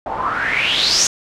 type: noise with low-pass filter sweep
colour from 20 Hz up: white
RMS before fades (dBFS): -18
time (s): 0.06-1.07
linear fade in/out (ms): 2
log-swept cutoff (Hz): 750 to 6600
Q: 6.6
effects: none